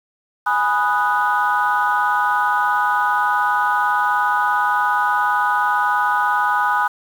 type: chord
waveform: sine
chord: G# minor seventh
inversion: none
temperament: equal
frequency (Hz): 830.6 / 987.8 / 1244.5 / 1480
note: G#5 / B5 / D#6 / F#6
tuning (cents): 0 / 0 / 0 / 0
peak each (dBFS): -20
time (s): 0.46-6.88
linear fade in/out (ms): 10
effects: tanh soft clip ceiling -7 dBFS + 7-bit